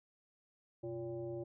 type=tone with frequency modulation; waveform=sine; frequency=349.2 Hz; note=F4; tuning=in tune; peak=-39 dBFS; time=0.83-1.44 s; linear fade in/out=10 ms; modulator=223 Hz; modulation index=0.97; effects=none